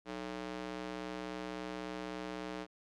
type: tone with high-pass filter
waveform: square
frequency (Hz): 61.8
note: B1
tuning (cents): +2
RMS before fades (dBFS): -42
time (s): 0.05-2.67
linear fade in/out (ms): 50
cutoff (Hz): 300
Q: 1
effects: low-pass 5000 Hz 12 dB/octave